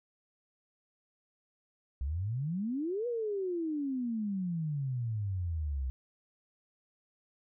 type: exponential two-way sweep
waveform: sine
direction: up then down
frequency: 63.1 to 491.7 to 63.1 Hz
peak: -31 dBFS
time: 2.01-5.9 s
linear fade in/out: 0 ms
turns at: 3.07 s
effects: none